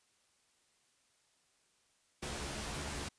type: noise with comb filter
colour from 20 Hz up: pink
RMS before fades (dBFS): -41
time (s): 2.22-3.09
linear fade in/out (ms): 10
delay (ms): 14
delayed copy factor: +0.6
effects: white hiss -73 dBFS RMS until 3.18 s + resampled to 22050 Hz